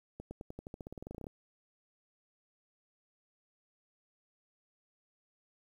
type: accelerating click train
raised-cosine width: 2 ms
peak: -30 dBFS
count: 19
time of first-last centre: 0.2-1.268 s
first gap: 110 ms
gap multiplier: 0.92
effects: 10-bit